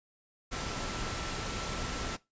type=tone in noise; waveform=sine; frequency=1336 Hz; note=E6; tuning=23 cents sharp; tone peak=-45 dBFS; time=0.51-2.17 s; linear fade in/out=20 ms; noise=pink; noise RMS=-36 dBFS; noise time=0.51-2.17 s; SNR=-12 dB; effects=noise-tail reverb RT60 0.2 s tail -18 dB re dry + resampled to 16000 Hz